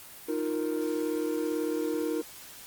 triangle chord, Eb suspended second, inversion none, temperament equal, 311.1 / 349.2 / 466.2 Hz, Eb4 / F4 / Bb4, 0 / 0 / 0 cents, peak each -29 / -32 / -30 dBFS, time 0.28-2.22 s, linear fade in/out 10 ms, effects white hiss -47 dBFS RMS until 2.66 s + Opus 24 kbps

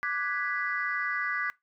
sine chord, G# half-diminished seventh, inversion second, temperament equal, 1174.7 / 1480 / 1661.2 / 1975.5 Hz, D6 / F#6 / G#6 / B6, 0 / 0 / 0 / 0 cents, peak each -34 / -34 / -33 / -32 dBFS, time 0.03-1.5 s, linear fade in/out 0 ms, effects noise-tail reverb RT60 0.2 s tail -22 dB re dry + tanh soft clip ceiling -18 dBFS

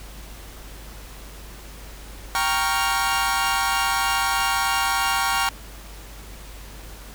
sawtooth chord, G half-diminished seventh, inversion none, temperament equal, 784 / 932.3 / 1108.7 / 1396.9 Hz, G5 / Bb5 / Db6 / F6, 0 / 0 / 0 / 0 cents, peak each -22 dBFS, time 2.35-5.49 s, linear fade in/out 0 ms, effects added 50 Hz sine -39 dBFS peak until 7.14 s + pink hiss -43 dBFS RMS until 7.14 s

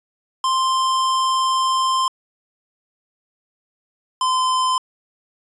square tone pair in turn, 1046.5 / 1029.1 Hz, C6 / C6, 0 / -29 cents, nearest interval unison, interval 29 cents, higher first, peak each -17 dBFS, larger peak neither, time 0.44-2.08 / 4.21-4.78 s, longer first, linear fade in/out 2 ms, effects resampled to 22050 Hz

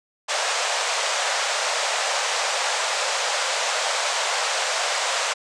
pink band-pass noise, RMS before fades -24 dBFS, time 0.28-5.34 s, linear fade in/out 20 ms, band 520 to 8300 Hz, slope 48 dB/octave, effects none

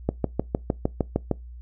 click train, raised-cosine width 2 ms, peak -8 dBFS, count 9, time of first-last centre 0.09-1.313 s, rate 6.54 Hz, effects noise-tail reverb RT60 0.2 s tail -23 dB re dry + added 60 Hz sine -38 dBFS peak until 1.61 s

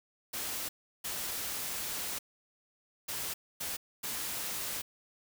white noise bursts at uneven times, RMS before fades -37 dBFS, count 5, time 0.33-0.69 / 1.04-2.19 / 3.08-3.34 / 3.6-3.77 / 4.03-4.82 s, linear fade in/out 10 ms, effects none

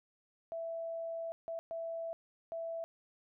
sine tone bursts at uneven times, 662 Hz, E5, 7 cents sharp, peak -37 dBFS, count 4, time 0.52-1.32 / 1.48-1.59 / 1.71-2.13 / 2.52-2.84 s, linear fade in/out 0 ms, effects none

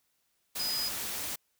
sine tone in noise, 4978 Hz, D#8, in tune, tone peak -31 dBFS, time 0.59-0.89 s, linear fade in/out 10 ms, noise white, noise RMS -36 dBFS, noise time 0.55-1.36 s, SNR +2 dB, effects white hiss -75 dBFS RMS until 1.59 s

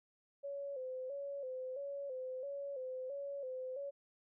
sine tone with vibrato, 537 Hz, C5, 45 cents sharp, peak -40 dBFS, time 0.43-3.91 s, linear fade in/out 20 ms, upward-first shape square, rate 1.5 Hz, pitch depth 77 cents each way, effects none

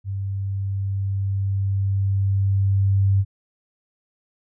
sine tone with level ramp, 98 Hz, G2, in tune, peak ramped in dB -24 to -14 dBFS, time 0.04-3.25 s, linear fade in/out 50 ms, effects none

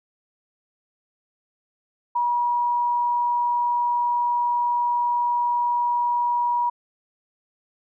sine tone, 962 Hz, B5, 46 cents flat, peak -19 dBFS, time 2.15-6.7 s, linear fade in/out 10 ms, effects none

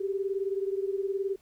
sine beating tone pair, 387 / 406 Hz, G4 / G#4, -22 / -39 cents, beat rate 19 Hz, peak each -29 / -33 dBFS, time 0-1.36 s, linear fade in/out 10 ms, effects pink hiss -65 dBFS RMS until 1.41 s

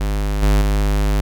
square tone with level steps, 50.8 Hz, G#1, 38 cents flat, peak -18 / -12 / -15 dBFS, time 0-1.21 s, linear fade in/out 10 ms, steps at 0.42 / 0.61 s, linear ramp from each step 10 ms, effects none

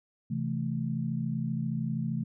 sine chord, A minor, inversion first, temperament just, 132 / 165 / 220 Hz, C3 / E3 / A3, +16 / +2 / 0 cents, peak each -33 dBFS, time 0.3-2.24 s, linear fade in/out 10 ms, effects none

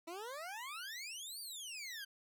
20% pulse exponential two-way sweep, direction up then down, 320 to 4745 to 1542 Hz, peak -39 dBFS, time 0.07-2.05 s, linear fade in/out 10 ms, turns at 1.4 s, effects none

